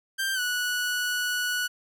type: tone with pitch glide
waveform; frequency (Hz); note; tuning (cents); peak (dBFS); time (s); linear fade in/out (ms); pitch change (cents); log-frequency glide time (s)
sawtooth; 1578 to 1472.3; G6 to F#6; +11 to -9; -22; 0.18-1.68; 20; -120; 0.34-0.4
effects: none